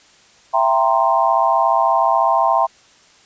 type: chord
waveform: sine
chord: C dominant seventh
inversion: first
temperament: equal with one note detuned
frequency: 667.3 / 784 / 932.3 / 1046.5 Hz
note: E5 / G5 / Bb5 / C6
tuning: +21 / 0 / 0 / 0 cents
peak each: -18 dBFS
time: 0.53-2.67 s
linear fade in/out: 20 ms
effects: white hiss -50 dBFS RMS until 3.25 s + resampled to 16000 Hz